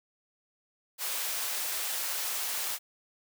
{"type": "high-pass noise", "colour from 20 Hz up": "white", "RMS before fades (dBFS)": -33, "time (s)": [0.98, 2.79], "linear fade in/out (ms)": 50, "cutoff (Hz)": 570, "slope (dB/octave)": 12, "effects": []}